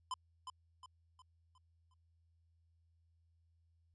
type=tone with echo; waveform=square; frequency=1021 Hz; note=C6; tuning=43 cents flat; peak=-38 dBFS; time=0.11-0.14 s; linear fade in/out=2 ms; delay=360 ms; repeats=5; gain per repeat=-7 dB; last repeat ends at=1.94 s; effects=added 83 Hz sine -70 dBFS peak until 3.94 s + resampled to 22050 Hz